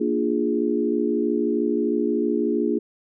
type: chord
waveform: sine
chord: Bb dominant seventh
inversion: none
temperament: equal with one note detuned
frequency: 233.1 / 296.2 / 349.2 / 415.3 Hz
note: Bb3 / D4 / F4 / Ab4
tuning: 0 / +15 / 0 / 0 cents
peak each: -25 dBFS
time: 0-2.79 s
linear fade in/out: 10 ms
effects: none